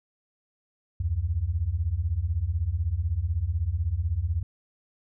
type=beating tone pair; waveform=sine; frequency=73.42 / 89.42 Hz; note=D2 / F2; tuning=0 / +41 cents; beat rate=16 Hz; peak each=-28 / -26 dBFS; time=1-4.43 s; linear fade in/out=5 ms; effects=none